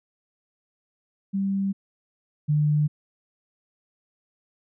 sine tone pair in turn, 195.7 / 149.56 Hz, G3 / D3, -3 / +32 cents, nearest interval perfect fourth, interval 465 cents, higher first, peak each -22 / -18 dBFS, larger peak second, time 1.33-1.73 / 2.48-2.88 s, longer neither, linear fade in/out 20 ms, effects none

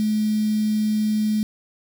sine tone with quantisation, 214 Hz, A3, 48 cents flat, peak -18 dBFS, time 0-1.43 s, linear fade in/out 0 ms, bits 6, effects none

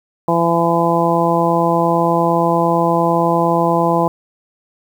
harmonic tone, 168.7 Hz, E3, 40 cents sharp, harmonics 1 / 2 / 3 / 4 / 5 / 6, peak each -19 / -19 / -19 / -19 / -19 / -19 dBFS, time 0.28-4.08 s, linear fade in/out 2 ms, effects 7-bit

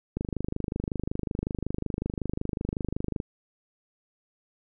click train, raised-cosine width 3 ms, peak -16 dBFS, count 78, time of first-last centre 0.17-3.201 s, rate 25.4 Hz, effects none

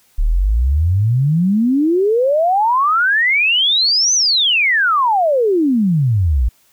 sine exponential two-way sweep, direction up then down, 34.65 to 6272 to 54.2 Hz, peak -11 dBFS, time 0.18-6.49 s, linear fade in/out 10 ms, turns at 4.14 s, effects white hiss -55 dBFS RMS until 6.72 s

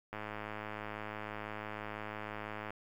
click train, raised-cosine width 0.5 ms, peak -26 dBFS, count 274, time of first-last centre 0.13-2.705 s, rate 106 Hz, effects 10-bit

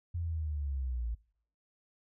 sine linear sweep, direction down, 87.31 to 55 Hz, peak -32 dBFS, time 0.14-1.15 s, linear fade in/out 10 ms, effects noise-tail reverb RT60 0.6 s tail -24 dB re dry

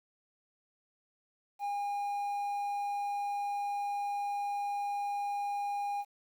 triangle tone with quantisation, 812 Hz, G#5, 39 cents flat, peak -30 dBFS, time 1.59-6.05 s, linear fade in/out 50 ms, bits 10, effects none

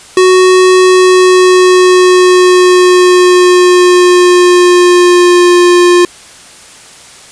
square tone with pitch glide, 370 to 353.5 Hz, F#4 to F4, 0 to +21 cents, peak -3 dBFS, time 0.17-6.05 s, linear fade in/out 2 ms, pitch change -79 cents, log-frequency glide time 0.77-5.56 s, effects white hiss -34 dBFS RMS until 7.31 s + resampled to 22050 Hz

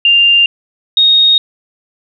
sine tone pair in turn, 2794 / 3730 Hz, F7 / A#7, 0 / 0 cents, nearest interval perfect fourth, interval 500 cents, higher second, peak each -5 / -5 dBFS, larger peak neither, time 0.05-0.46 / 0.97-1.38 s, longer neither, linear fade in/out 2 ms, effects none

